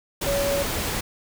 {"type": "tone in noise", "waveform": "sine", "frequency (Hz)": 562, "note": "C#5", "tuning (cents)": 24, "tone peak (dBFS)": -22, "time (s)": [0.26, 0.63], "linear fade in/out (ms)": 10, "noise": "pink", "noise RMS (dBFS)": -27, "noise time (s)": [0.21, 1.01], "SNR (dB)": 2, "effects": []}